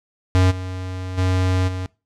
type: tone with level steps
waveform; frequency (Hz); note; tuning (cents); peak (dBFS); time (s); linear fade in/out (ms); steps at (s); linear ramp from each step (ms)
square; 92.5; F#2; 0; -13 / -27 / -17 / -25; 0.35-1.86; 0; 0.5 / 1.17 / 1.67; 20
effects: noise-tail reverb RT60 0.3 s tail -23 dB re dry + low-pass 7000 Hz 12 dB/octave